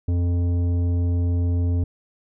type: tone with tanh clipping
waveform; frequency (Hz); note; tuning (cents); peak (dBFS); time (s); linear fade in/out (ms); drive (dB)
triangle; 87.31; F2; 0; -20; 0.08-1.84; 5; 15
effects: none